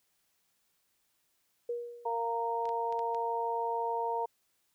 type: tone with exponential decay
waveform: sine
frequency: 477 Hz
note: A#4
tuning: 40 cents sharp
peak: -30 dBFS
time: 1.69-2.38 s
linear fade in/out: 5 ms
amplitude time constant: 150 ms
type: harmonic tone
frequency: 231.7 Hz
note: A#3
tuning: 10 cents flat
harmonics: 2 / 3 / 4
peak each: -35 / -38 / -32 dBFS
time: 2.05-4.26 s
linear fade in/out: 10 ms
type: clicks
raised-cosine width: 0.2 ms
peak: -32 dBFS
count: 5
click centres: 2.655 / 2.691 / 2.925 / 2.992 / 3.147 s
effects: white hiss -75 dBFS RMS until 4.74 s